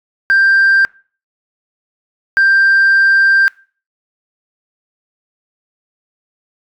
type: tone bursts at uneven times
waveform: sine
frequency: 1580 Hz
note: G6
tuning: 13 cents sharp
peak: -5 dBFS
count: 2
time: 0.3-0.85 / 2.37-3.48 s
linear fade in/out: 0 ms
effects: noise-tail reverb RT60 0.4 s tail -24 dB re dry + tanh soft clip ceiling -5 dBFS